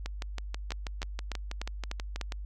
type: two click trains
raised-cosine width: 0.2 ms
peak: -19 / -17 dBFS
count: 15 / 6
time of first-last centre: 0.06-2.322 / 0.72-2.213 s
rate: 6.19 / 3.35 Hz
effects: added 50 Hz sine -36 dBFS peak until 2.45 s